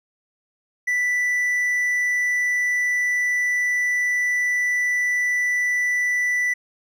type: tone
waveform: triangle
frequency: 1975.5 Hz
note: B6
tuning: in tune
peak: -17 dBFS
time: 0.87-6.54 s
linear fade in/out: 10 ms
effects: none